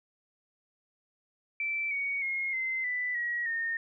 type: tone with pitch steps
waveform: sine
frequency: 2330 / 2239 / 2151 / 2067 / 1986.6 / 1909 / 1834.4 Hz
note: D7 / C#7 / C7 / C7 / B6 / A#6 / A#6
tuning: -14 / +17 / +47 / -22 / +10 / +41 / -28 cents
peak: -29 dBFS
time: 1.6-3.77 s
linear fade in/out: 2 ms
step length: 310 ms
effects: none